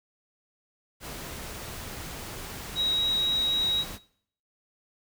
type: tone in noise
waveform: sine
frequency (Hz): 3824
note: A#7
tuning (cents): +43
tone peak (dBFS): -23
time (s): 2.75-3.85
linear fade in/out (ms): 50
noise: pink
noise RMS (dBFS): -39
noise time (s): 1-3.99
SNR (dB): +13
effects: noise-tail reverb RT60 0.6 s tail -19 dB re dry